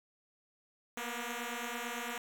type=beating tone pair; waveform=5% pulse; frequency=234.5 / 243.4 Hz; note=A#3 / B3; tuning=+11 / -25 cents; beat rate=8.9 Hz; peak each=-29 dBFS; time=0.97-2.18 s; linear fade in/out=2 ms; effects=9-bit